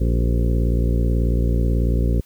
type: harmonic tone with a mistuned harmonic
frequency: 58.27 Hz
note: A#1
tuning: in tune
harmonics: 1 / 2 / 3 / 4 / 5 / 6 / 7 / 8 / 9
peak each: -17 / -23 / -27 / -29 / -31 / -33 / -34 / -35 / -36 dBFS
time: 0-2.21 s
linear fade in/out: 10 ms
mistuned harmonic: 6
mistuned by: +75 cents
effects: white hiss -55 dBFS RMS until 2.25 s